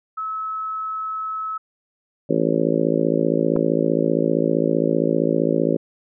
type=tone; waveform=sine; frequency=1295 Hz; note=E6; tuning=31 cents flat; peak=-24 dBFS; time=0.17-1.58 s; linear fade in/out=10 ms
type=harmonic tone; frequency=55.3 Hz; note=A1; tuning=9 cents sharp; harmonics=3 / 4 / 5 / 6 / 7 / 8 / 9 / 10; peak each=-25 / -26 / -23 / -24 / -24 / -27 / -25 / -26 dBFS; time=2.29-5.77 s; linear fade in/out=10 ms
type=clicks; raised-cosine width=1 ms; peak=-18 dBFS; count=2; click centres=3.562 / 3.565 s
effects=none